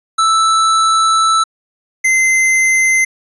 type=tone pair in turn; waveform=square; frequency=1318.5 / 2069 Hz; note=E6 / C7; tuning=0 / -20 cents; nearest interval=minor sixth; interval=780 cents; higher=second; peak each=-10 dBFS; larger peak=neither; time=0.18-1.44 / 2.04-3.05 s; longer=first; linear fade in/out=10 ms; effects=resampled to 24000 Hz